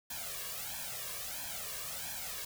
white noise with flanger, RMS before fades -41 dBFS, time 0.1-2.45 s, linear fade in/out 5 ms, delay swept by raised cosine 1.2 to 1.81 ms, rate 1.5 Hz, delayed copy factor +0.95, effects none

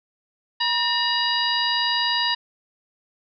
harmonic tone with a mistuned harmonic, 960 Hz, B5, 49 cents flat, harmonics 1 / 2 / 3 / 4 / 5, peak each -26 / -26 / -26 / -26 / -26 dBFS, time 0.6-2.35 s, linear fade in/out 10 ms, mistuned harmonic 2, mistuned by -92 cents, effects none

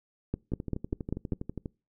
two click trains, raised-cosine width 3 ms, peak -22 / -16 dBFS, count 15 / 6, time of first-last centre 0.52-1.658 / 0.34-1.322 s, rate 12.3 / 5.09 Hz, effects noise-tail reverb RT60 0.3 s tail -25 dB re dry

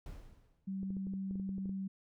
brown noise with exponential decay, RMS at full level -44 dBFS, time 0.06-0.8 s, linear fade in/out 2 ms, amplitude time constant 160 ms
sine tone, 192.6 Hz, G3, 30 cents flat, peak -36 dBFS, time 0.67-1.88 s, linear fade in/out 10 ms
clicks, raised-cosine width 3 ms, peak -35 dBFS, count 12, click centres 0.831 / 0.905 / 0.968 / 1.069 / 1.137 / 1.31 / 1.356 / 1.398 / 1.492 / 1.582 / 1.657 / 1.694 s
effects none

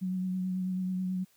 sine tone with vibrato, 185 Hz, F#3, in tune, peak -29 dBFS, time 0.01-1.25 s, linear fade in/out 20 ms, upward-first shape triangle, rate 9.2 Hz, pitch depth 25 cents each way, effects white hiss -66 dBFS RMS until 1.36 s

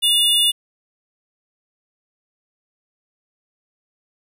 square tone pair together, 2868 / 3520 Hz, F7 / A7, +45 / 0 cents, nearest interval major third, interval 355 cents, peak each -17 dBFS, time 0.02-0.52 s, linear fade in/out 20 ms, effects resampled to 32000 Hz + 8-bit

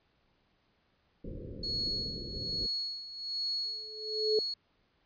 pink low-pass noise, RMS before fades -42 dBFS, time 1.24-2.67 s, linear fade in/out 5 ms, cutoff 540 Hz, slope 96 dB/octave
sine tone with tremolo, 4347 Hz, C#8, 35 cents flat, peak -30 dBFS, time 1.63-4.54 s, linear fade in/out 5 ms, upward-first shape sine, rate 1.2 Hz, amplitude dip 75%
sine tone with exponential growth, 430 Hz, A4, 40 cents flat, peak -23 dBFS, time 3.65-4.39 s, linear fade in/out 2 ms, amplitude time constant 160 ms
effects pink hiss -72 dBFS RMS until 5.05 s + resampled to 11025 Hz

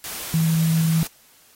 sine tone in noise, 162.2 Hz, E3, 28 cents flat, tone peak -16 dBFS, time 0.34-1.03 s, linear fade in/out 0 ms, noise white, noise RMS -32 dBFS, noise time 0.04-1.07 s, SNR +13 dB, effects white hiss -54 dBFS RMS until 1.55 s + AAC 48 kbps

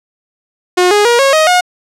sawtooth tone with pitch steps, 360.5 / 414.1 / 475.7 / 546.4 / 627.7 / 721 Hz, F#4 / G#4 / A#4 / C#5 / D#5 / F#5, -45 / -5 / +35 / -25 / +15 / -45 cents, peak -3 dBFS, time 0.77-1.61 s, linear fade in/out 10 ms, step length 140 ms, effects low-pass 9000 Hz 12 dB/octave

